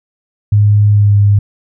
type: tone with pitch glide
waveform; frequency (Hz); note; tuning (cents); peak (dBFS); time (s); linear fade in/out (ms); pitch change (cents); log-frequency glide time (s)
sine; 103.83 to 101.87; G#2 to G#2; 0 to -33; -5; 0.52-1.39; 5; -33; 0.91-1.16
effects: none